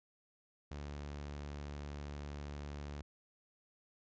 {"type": "tone", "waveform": "sawtooth", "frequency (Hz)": 72.5, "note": "D2", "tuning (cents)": -22, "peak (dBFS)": -39, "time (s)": [0.71, 3.02], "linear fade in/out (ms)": 5, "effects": ["resampled to 16000 Hz"]}